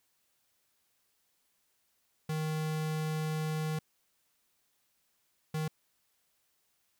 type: tone bursts at uneven times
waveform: square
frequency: 156 Hz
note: D#3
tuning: 5 cents sharp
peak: -32 dBFS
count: 2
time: 2.29-3.79 / 5.54-5.68 s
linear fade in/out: 5 ms
effects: white hiss -75 dBFS RMS until 6.99 s